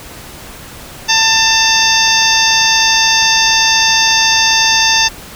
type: harmonic tone with a mistuned harmonic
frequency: 893 Hz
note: A5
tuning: 25 cents sharp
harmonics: 1 / 2 / 3 / 4 / 5 / 6 / 7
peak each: -16 / -16 / -16 / -16 / -16 / -16 / -16 dBFS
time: 1.08-5.09 s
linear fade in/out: 20 ms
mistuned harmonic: 5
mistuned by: +82 cents
effects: pink hiss -32 dBFS RMS until 5.35 s